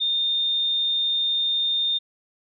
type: tone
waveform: sine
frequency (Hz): 3636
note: A#7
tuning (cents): -44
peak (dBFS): -20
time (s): 0-1.99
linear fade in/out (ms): 20
effects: none